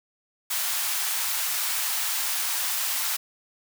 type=high-pass noise; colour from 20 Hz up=white; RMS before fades=-27 dBFS; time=0.5-3.17 s; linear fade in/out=10 ms; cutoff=760 Hz; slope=24 dB/octave; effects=none